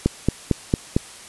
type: click train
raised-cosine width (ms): 3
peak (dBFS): -3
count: 5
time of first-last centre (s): 0.06-0.965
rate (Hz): 4.42
effects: white hiss -41 dBFS RMS until 1.28 s + resampled to 24000 Hz